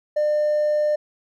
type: tone with hard clipping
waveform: triangle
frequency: 600 Hz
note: D5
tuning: 37 cents sharp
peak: -17 dBFS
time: 0.16-0.96 s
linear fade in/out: 10 ms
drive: 2 dB
effects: none